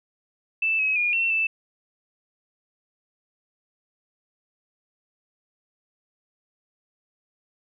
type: tone with pitch steps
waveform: sine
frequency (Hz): 2644 / 2557 / 2431 / 2705 / 2644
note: E7 / D#7 / D#7 / E7 / E7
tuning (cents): +5 / +47 / -41 / +44 / +5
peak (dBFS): -20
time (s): 0.62-1.47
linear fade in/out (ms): 5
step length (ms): 170
effects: none